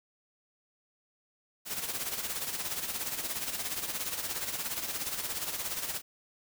white noise with tremolo, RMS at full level -33 dBFS, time 1.65-6.02 s, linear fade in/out 50 ms, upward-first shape sine, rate 17 Hz, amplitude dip 60%, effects none

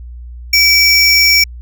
square tone pair together, 2302 / 5475 Hz, D7 / F8, -35 / -35 cents, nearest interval octave + minor third, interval 1500 cents, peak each -10 dBFS, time 0.53-1.44 s, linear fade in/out 5 ms, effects added 60 Hz sine -27 dBFS peak until 1.61 s

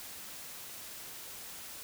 silence, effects white hiss -46 dBFS RMS until 1.83 s

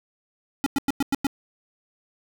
square tone bursts, 277.2 Hz, C#4, in tune, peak -20 dBFS, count 6, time 0.64-1.268 s, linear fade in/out 0 ms, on 23 ms, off 98 ms, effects none

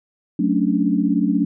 sine chord, D major seventh, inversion first, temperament equal, 185 / 220 / 277.2 / 293.7 Hz, F#3 / A3 / C#4 / D4, 0 / 0 / 0 / 0 cents, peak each -21 dBFS, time 0.39-1.45 s, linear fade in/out 5 ms, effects none

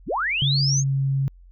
sine linear sweep, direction up, 77.78 to 6645 Hz, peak -21 dBFS, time 0.06-0.84 s, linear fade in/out 50 ms
sine tone with pitch glide, 138.59 to 136.45 Hz, C#3 to C#3, 0 to -27 cents, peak -19 dBFS, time 0.42-1.28 s, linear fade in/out 0 ms, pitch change -27 cents, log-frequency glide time 0.63-0.88 s
effects added 44 Hz sine -45 dBFS peak until 1.51 s

